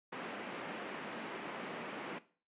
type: band-pass noise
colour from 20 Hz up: pink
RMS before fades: -44 dBFS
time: 0.12-2.19 s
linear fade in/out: 10 ms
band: 200 to 2800 Hz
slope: 24 dB/octave
effects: noise-tail reverb RT60 0.4 s tail -17 dB re dry + resampled to 8000 Hz